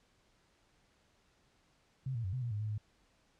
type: tone with pitch steps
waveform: sine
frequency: 131.8 / 116 / 93.3 / 128.1 / 119.3 / 104.1 / 107.5 / 105.8 Hz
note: C3 / A#2 / F#2 / C3 / A#2 / G#2 / A2 / G#2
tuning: +13 / -8 / +15 / -36 / +41 / +5 / -40 / +33 cents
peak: -34 dBFS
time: 2.06-2.78 s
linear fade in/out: 5 ms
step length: 90 ms
effects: pink hiss -71 dBFS RMS until 3.39 s + low-pass 7000 Hz 12 dB/octave